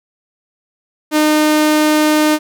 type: tone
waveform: sawtooth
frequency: 305.2 Hz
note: D#4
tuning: 33 cents flat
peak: -6 dBFS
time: 1.11-2.39 s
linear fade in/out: 50 ms
effects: none